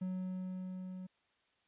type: tone with level ramp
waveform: triangle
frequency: 185 Hz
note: F#3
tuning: in tune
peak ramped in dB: -33 to -41 dBFS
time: 0.01-1.07 s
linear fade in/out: 10 ms
effects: white hiss -75 dBFS RMS until 1.67 s + resampled to 8000 Hz